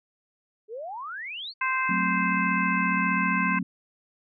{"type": "exponential sweep", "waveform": "sine", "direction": "up", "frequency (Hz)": [410, 4613], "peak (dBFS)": -33, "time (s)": [0.68, 1.54], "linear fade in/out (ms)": 50}
{"type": "harmonic tone", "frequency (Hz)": 521, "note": "C5", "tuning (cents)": -7, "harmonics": [2, 3, 4, 5], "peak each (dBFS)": [-27, -29, -30, -31], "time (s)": [1.61, 3.59], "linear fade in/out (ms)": 5}
{"type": "chord", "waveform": "sine", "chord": "F# diminished", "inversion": "none", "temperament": "equal", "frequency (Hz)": [185, 220, 261.6], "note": ["F#3", "A3", "C4"], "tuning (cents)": [0, 0, 0], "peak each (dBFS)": [-28, -32, -33], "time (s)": [1.89, 3.63], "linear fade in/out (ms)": 5}
{"effects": []}